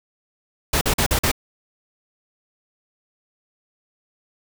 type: noise bursts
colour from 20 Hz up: pink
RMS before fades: -19 dBFS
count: 5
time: 0.73-1.316 s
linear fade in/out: 5 ms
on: 82 ms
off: 44 ms
effects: none